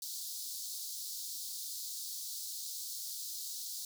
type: high-pass noise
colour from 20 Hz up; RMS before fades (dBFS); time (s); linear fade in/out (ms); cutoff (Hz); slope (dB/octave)
pink; -42; 0.02-3.85; 2; 4000; 48
effects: none